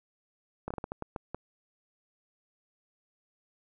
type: slowing click train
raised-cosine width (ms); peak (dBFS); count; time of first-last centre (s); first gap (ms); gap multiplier
1; -21; 9; 0.68-1.346; 25; 1.33
effects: none